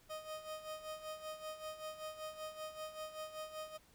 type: tone with tremolo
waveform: 30% pulse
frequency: 622.3 Hz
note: D#5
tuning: in tune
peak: -39 dBFS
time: 0.09-3.78 s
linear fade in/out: 20 ms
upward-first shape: sine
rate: 5.2 Hz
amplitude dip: 70%
effects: pink hiss -67 dBFS RMS until 3.94 s